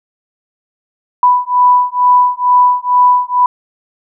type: beating tone pair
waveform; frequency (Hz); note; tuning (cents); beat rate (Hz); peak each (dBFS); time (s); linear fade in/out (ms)
sine; 989 / 991.2; B5 / B5; +2 / +6; 2.2; -10; 1.23-3.46; 2
effects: none